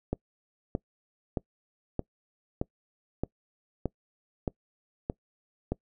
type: click train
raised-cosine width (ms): 2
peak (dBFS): -15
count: 10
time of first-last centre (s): 0.13-5.72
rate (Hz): 1.61
effects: noise-tail reverb RT60 0.1 s tail -24 dB re dry